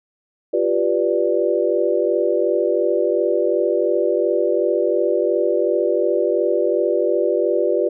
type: chord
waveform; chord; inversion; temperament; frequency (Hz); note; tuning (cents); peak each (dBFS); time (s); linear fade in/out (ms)
sine; G dominant seventh; third; equal; 349.2 / 392 / 493.9 / 587.3; F4 / G4 / B4 / D5; 0 / 0 / 0 / 0; -21; 0.53-7.89; 10
effects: none